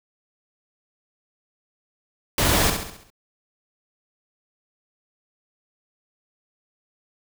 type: noise with echo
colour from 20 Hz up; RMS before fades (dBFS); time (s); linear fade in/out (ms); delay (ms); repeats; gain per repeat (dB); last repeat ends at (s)
pink; -20; 2.38-2.7; 2; 67; 6; -6; 3.102
effects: none